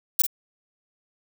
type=noise with echo; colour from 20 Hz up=violet; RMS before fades=-17 dBFS; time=0.19-0.22 s; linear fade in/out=5 ms; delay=46 ms; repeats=1; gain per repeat=-10 dB; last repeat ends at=0.266 s; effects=none